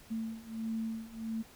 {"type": "beating tone pair", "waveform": "sine", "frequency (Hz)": [222.9, 224.4], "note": ["A3", "A3"], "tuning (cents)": [23, 34], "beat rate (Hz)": 1.5, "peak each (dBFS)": [-39, -37], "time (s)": [0.1, 1.43], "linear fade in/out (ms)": 20, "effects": ["pink hiss -57 dBFS RMS until 1.55 s"]}